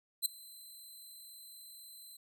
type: tone with ADSR envelope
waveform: 10% pulse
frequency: 4061 Hz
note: B7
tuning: 48 cents sharp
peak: -20 dBFS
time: 0.22-2.17 s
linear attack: 36 ms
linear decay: 7 ms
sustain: -24 dB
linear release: 8 ms
effects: none